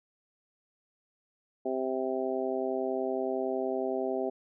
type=harmonic tone; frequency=130.81 Hz; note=C3; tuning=in tune; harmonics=2 / 3 / 4 / 5 / 6; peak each=-36 / -32 / -37 / -34 / -40 dBFS; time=1.65-4.3 s; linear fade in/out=10 ms; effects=none